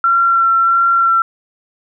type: tone with vibrato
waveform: sine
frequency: 1360 Hz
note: F6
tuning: 46 cents flat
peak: -9 dBFS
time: 0.04-1.22 s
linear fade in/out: 2 ms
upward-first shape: sine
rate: 1.5 Hz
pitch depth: 14 cents each way
effects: none